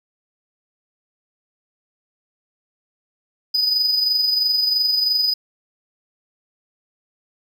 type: tone with amplitude modulation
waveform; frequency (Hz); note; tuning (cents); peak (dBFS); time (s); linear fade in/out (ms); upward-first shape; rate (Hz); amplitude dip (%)
triangle; 4978; D#8; 0; -13; 3.54-5.34; 10; sine; 23; 45
effects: 9-bit